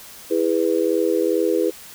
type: chord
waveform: sine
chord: E major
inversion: none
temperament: just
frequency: 329.6 / 412 / 494.4 Hz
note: E4 / G#4 / B4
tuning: 0 / -14 / +2 cents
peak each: -21 dBFS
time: 0.3-1.71 s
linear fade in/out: 20 ms
effects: white hiss -41 dBFS RMS until 1.94 s